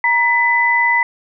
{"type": "tone pair together", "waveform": "sine", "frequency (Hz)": [943.3, 2000], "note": ["A#5", "B6"], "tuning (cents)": [20, 21], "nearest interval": "octave + minor second", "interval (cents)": 1301, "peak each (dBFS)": [-16, -13], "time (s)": [0.04, 1.03], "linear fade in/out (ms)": 2, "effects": []}